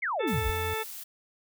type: exponential sweep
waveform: sine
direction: down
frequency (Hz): 2303 to 43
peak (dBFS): -27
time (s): 0.02-0.51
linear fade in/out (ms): 10
type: harmonic tone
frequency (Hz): 440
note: A4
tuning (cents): 0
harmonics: 1 / 2 / 3 / 4 / 5 / 6 / 8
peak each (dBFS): -33 / -36 / -38 / -39 / -40 / -41 / -42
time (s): 0.19-0.84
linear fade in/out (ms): 20
type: noise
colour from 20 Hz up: blue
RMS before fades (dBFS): -41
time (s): 0.27-1.04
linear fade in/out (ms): 10
type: tone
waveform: triangle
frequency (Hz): 87.31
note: F2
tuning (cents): 0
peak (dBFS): -31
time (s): 0.33-0.74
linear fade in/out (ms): 5
effects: none